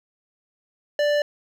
sine tone with hard clipping, 587.3 Hz, D5, in tune, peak -20 dBFS, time 0.99-1.22 s, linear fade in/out 2 ms, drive 14 dB, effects none

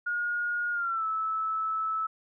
sine tone with pitch glide, 1433 to 1306.5 Hz, F6 to E6, +44 to -16 cents, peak -27 dBFS, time 0.06-2.07 s, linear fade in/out 10 ms, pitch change -160 cents, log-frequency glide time 0.72-1.05 s, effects none

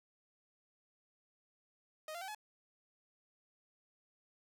sawtooth tone with pitch steps, 622.3 / 690.5 / 766.1 / 850.1 Hz, D#5 / F5 / G5 / G#5, 0 / -20 / -40 / +40 cents, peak -39 dBFS, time 2.08-2.348 s, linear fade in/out 2 ms, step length 67 ms, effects none

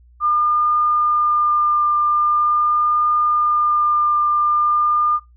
sine tone with vibrato, 1204 Hz, D6, 43 cents sharp, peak -14 dBFS, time 0.2-5.2 s, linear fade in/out 50 ms, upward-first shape triangle, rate 0.43 Hz, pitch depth 11 cents each way, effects noise-tail reverb RT60 0.2 s tail -18 dB re dry + added 60 Hz sine -46 dBFS peak until 5.36 s

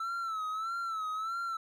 triangle tone with vibrato, 1318.5 Hz, E6, in tune, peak -31 dBFS, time 0-1.57 s, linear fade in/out 5 ms, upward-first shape sine, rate 1.6 Hz, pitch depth 79 cents each way, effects none

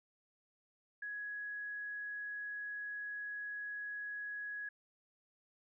sine tone, 1672 Hz, G#6, 11 cents sharp, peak -40 dBFS, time 1.02-4.69 s, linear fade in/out 5 ms, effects none

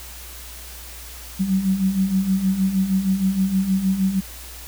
sine beating tone pair, 186.3 / 192.7 Hz, F#3 / G3, +12 / -29 cents, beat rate 6.4 Hz, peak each -24 / -18 dBFS, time 1.39-4.21 s, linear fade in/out 20 ms, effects added 60 Hz sine -39 dBFS peak until 4.67 s + white hiss -39 dBFS RMS until 4.67 s

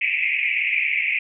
pink band-pass noise, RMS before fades -22 dBFS, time 0.01-1.19 s, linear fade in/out 5 ms, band 2100 to 2600 Hz, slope 96 dB/octave, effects none

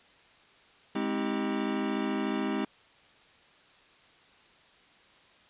square chord, Ab major seventh, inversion none, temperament equal with one note detuned, 207.7 / 261.6 / 318.4 / 392 Hz, Ab3 / C4 / Eb4 / G4, 0 / 0 / +40 / 0 cents, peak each -34 / -34 / -35 / -37 dBFS, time 0.95-2.65 s, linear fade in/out 5 ms, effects white hiss -59 dBFS RMS until 5.49 s + resampled to 8000 Hz

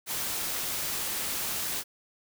white noise, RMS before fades -32 dBFS, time 0.06-1.84 s, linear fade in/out 50 ms, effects none

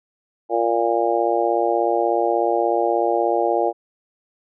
harmonic tone, 116.54 Hz, A#2, in tune, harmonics 3 / 4 / 5 / 6 / 7, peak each -23 / -23 / -23 / -23 / -23 dBFS, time 0.49-3.73 s, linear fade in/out 50 ms, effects none

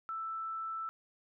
sine tone, 1323 Hz, E6, 6 cents sharp, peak -36 dBFS, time 0.09-0.89 s, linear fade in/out 0 ms, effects none

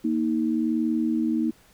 sine tone pair together, 233.8 / 314.9 Hz, A#3 / D#4, +5 / +21 cents, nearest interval perfect fourth, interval 516 cents, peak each -24 dBFS, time 0.04-1.51 s, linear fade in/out 10 ms, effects pink hiss -57 dBFS RMS until 1.73 s

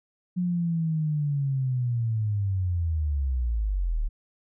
sine linear sweep, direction down, 181.3 to 34.68 Hz, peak -23 dBFS, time 0.36-4.09 s, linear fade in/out 20 ms, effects none

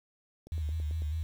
click train, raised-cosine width 2 ms, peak -36 dBFS, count 6, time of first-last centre 0.47-1.021 s, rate 9.08 Hz
sine tone with vibrato, 77.78 Hz, D#2, in tune, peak -30 dBFS, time 0.52-1.23 s, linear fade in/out 0 ms, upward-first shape square, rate 5 Hz, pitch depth 57 cents each way
effects 9-bit

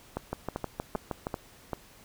two click trains, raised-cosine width 1 ms, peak -17 / -17 dBFS, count 7 / 5, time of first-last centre 0.33-1.269 / 0.17-1.732 s, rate 6.39 / 2.56 Hz, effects pink hiss -55 dBFS RMS until 2.04 s

